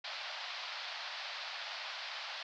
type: band-pass noise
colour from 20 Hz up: white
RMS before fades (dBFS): -43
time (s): 0.04-2.43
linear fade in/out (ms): 5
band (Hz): 600 to 4800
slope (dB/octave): 48
effects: none